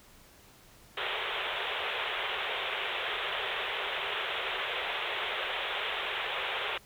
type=band-pass noise; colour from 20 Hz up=white; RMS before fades=-34 dBFS; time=0.97-6.78 s; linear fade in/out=5 ms; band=370 to 3600 Hz; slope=96 dB/octave; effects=pink hiss -57 dBFS RMS until 6.85 s